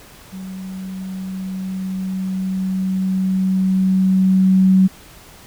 sine tone with level ramp, 188.6 Hz, F#3, 33 cents sharp, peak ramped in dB -28 to -8 dBFS, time 0.32-4.88 s, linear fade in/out 20 ms, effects pink hiss -43 dBFS RMS until 5.46 s

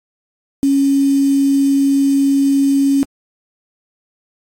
sine tone with quantisation, 276.4 Hz, C#4, 5 cents flat, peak -10 dBFS, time 0.63-3.03 s, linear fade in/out 0 ms, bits 5, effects AAC 48 kbps

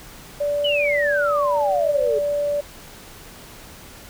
sine tone, 581 Hz, D5, 19 cents flat, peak -19 dBFS, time 0.4-2.61 s, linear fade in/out 10 ms
sine exponential sweep, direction down, 3044 to 415.3 Hz, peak -20 dBFS, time 0.64-2.19 s, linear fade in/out 10 ms
effects pink hiss -42 dBFS RMS until 4.09 s

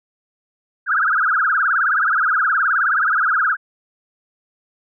sine tone with vibrato, 1431 Hz, F6, 42 cents sharp, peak -14 dBFS, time 0.86-3.57 s, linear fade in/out 50 ms, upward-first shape triangle, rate 19 Hz, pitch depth 270 cents each way, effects none

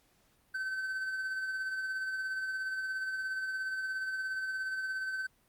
triangle tone with tremolo, 1535 Hz, G6, 37 cents flat, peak -30 dBFS, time 0.54-5.27 s, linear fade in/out 10 ms, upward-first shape sine, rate 17 Hz, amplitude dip 35%, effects pink hiss -69 dBFS RMS until 5.48 s + Opus 48 kbps

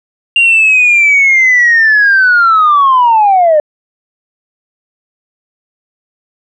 sine linear sweep, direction down, 2794 to 587.3 Hz, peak -3 dBFS, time 0.36-3.6 s, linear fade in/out 2 ms, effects tanh soft clip ceiling -1 dBFS

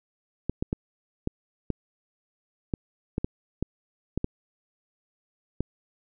clicks, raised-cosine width 3 ms, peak -13 dBFS, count 12, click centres 0.496 / 0.625 / 0.729 / 1.274 / 1.703 / 2.738 / 3.181 / 3.245 / 3.626 / 4.176 / 4.244 / 5.606 s, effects none

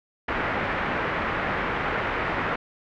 white low-pass noise, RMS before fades -27 dBFS, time 0.28-2.56 s, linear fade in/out 5 ms, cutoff 2000 Hz, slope 24 dB/octave, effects none

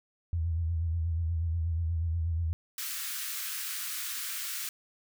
sine tone with vibrato, 82.8 Hz, E2, 8 cents sharp, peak -27 dBFS, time 0.33-2.53 s, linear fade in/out 0 ms, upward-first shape sine, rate 8.3 Hz, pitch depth 65 cents each way
white high-pass noise, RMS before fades -36 dBFS, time 2.78-4.69 s, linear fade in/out 2 ms, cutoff 1200 Hz, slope 48 dB/octave
effects none

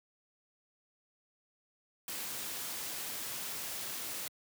white noise, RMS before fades -40 dBFS, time 2.08-4.28 s, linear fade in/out 2 ms, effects high-pass 100 Hz 12 dB/octave

